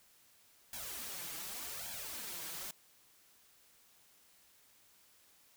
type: noise with flanger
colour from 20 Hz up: white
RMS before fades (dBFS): -44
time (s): 0.73-2.71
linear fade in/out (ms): 2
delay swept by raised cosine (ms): 1.2 to 6.2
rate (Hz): 0.86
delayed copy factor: +0.8
effects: white hiss -66 dBFS RMS until 5.56 s